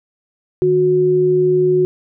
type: tone pair together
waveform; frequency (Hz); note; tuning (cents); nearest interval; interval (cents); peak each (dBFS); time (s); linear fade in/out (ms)
sine; 153.48 / 366.3; D#3 / F#4; -23 / -17; octave + minor third; 1506; -21 / -11; 0.62-1.85; 0
effects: none